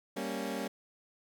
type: chord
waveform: 20% pulse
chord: G diminished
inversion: none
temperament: equal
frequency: 196 / 233.1 / 277.2 Hz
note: G3 / Bb3 / Db4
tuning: 0 / 0 / 0 cents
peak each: -34 dBFS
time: 0.16-0.68 s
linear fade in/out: 10 ms
effects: none